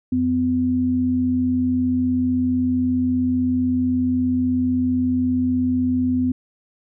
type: tone pair together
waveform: sine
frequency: 89.56 / 253.3 Hz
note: F2 / B3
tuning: +44 / +44 cents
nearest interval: octave + tritone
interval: 1800 cents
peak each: -27 / -17 dBFS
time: 0.12-6.32 s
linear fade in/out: 5 ms
effects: none